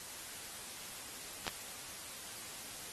clicks, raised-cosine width 0.2 ms, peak -21 / -16 dBFS, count 2, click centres 1.467 / 1.479 s, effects white hiss -47 dBFS RMS until 2.92 s + AAC 32 kbps

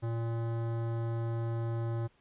sine tone with hard clipping, 115.4 Hz, A#2, 17 cents flat, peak -33 dBFS, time 0.02-2.08 s, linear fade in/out 20 ms, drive 17 dB, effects pink hiss -68 dBFS RMS until 2.2 s + resampled to 8000 Hz

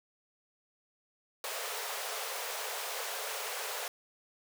pink high-pass noise, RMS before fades -38 dBFS, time 1.44-3.88 s, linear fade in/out 2 ms, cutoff 420 Hz, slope 96 dB/octave, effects none

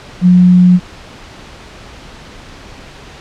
sine tone, 179.9 Hz, F#3, 48 cents flat, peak -3 dBFS, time 0.21-0.8 s, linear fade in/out 50 ms, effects pink hiss -34 dBFS RMS until 3.2 s + low-pass 5000 Hz 12 dB/octave

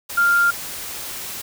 sine tone in noise, 1396.9 Hz, F6, in tune, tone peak -13 dBFS, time 0.17-0.51 s, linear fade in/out 10 ms, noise white, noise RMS -31 dBFS, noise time 0.09-1.42 s, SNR +15 dB, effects none

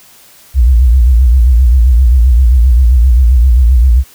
sine tone with vibrato, 61.4 Hz, B1, 9 cents flat, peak -3 dBFS, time 0.54-4.04 s, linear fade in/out 50 ms, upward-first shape sine, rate 7.6 Hz, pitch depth 150 cents each way, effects white hiss -41 dBFS RMS until 4.14 s

